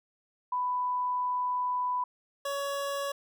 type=tone pair in turn; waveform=sine / 25% pulse; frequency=994 / 560.8 Hz; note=B5 / C#5; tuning=+11 / +20 cents; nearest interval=minor seventh; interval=991 cents; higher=first; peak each=-27 dBFS; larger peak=neither; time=0.52-2.04 / 2.45-3.12 s; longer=first; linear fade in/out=5 ms; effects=none